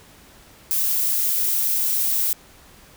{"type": "noise", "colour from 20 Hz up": "violet", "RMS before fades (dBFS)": -21, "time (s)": [0.71, 2.33], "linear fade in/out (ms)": 0, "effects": ["pink hiss -49 dBFS RMS until 2.96 s"]}